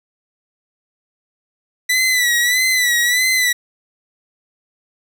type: tone with vibrato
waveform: sawtooth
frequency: 1975.5 Hz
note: B6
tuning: in tune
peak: -10 dBFS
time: 1.89-3.53 s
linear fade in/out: 10 ms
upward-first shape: sine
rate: 1.6 Hz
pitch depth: 67 cents each way
effects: none